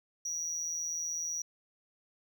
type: tone with amplitude modulation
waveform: triangle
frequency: 5790 Hz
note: F#8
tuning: 38 cents flat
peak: -29 dBFS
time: 0.25-1.42 s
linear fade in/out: 5 ms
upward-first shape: sine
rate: 164 Hz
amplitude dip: 70%
effects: none